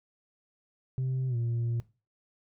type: tone with pitch glide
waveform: sine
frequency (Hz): 130.2 to 117.34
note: C3 to A#2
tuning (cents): -8 to +12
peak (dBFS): -25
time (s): 0.98-1.8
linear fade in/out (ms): 0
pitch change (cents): -180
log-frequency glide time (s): 1.28-1.36
effects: noise-tail reverb RT60 0.3 s tail -19 dB re dry + tanh soft clip ceiling -26 dBFS